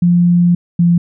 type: tone pair in turn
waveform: sine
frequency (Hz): 174.61 / 172.21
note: F3 / F3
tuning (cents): 0 / -24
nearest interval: unison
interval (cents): 24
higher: first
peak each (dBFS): -7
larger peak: neither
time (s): 0.02-0.55 / 0.79-0.98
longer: first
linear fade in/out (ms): 5
effects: none